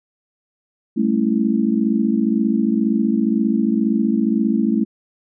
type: chord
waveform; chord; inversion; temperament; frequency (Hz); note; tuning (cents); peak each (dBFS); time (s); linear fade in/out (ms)
sine; A dominant seventh; third; just; 198 / 220 / 275 / 330; G3 / A3 / C#4 / E4; +18 / 0 / -14 / +2; -23 / -17 / -22 / -23; 0.96-4.85; 20
effects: none